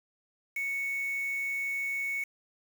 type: tone with quantisation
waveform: sine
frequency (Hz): 2217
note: C#7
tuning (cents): 0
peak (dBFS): -30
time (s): 0.56-2.24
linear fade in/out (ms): 5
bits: 7
effects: none